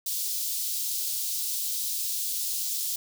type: high-pass noise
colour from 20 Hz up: white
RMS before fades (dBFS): -30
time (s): 0.06-2.96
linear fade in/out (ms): 5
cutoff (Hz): 3800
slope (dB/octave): 24
effects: none